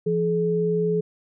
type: tone pair together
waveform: sine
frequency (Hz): 170.55 / 426.3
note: F3 / G#4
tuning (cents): -41 / +45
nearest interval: octave + major third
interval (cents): 1586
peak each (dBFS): -24 / -21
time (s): 0.06-1.01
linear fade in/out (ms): 10
effects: none